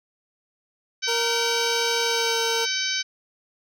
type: harmonic tone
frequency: 766 Hz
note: G5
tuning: 40 cents flat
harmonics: 2 / 3 / 4 / 5 / 6 / 7 / 8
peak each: -31 / -31 / -31 / -31 / -31 / -31 / -31 dBFS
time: 1.02-3.03 s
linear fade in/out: 20 ms
type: tone with pitch glide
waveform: 25% pulse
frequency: 466.2 to 459.5 Hz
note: A#4 to A#4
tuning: 0 to -25 cents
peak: -21 dBFS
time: 1.07-2.66 s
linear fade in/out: 20 ms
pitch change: -25 cents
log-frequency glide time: 2.02-2.38 s
effects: none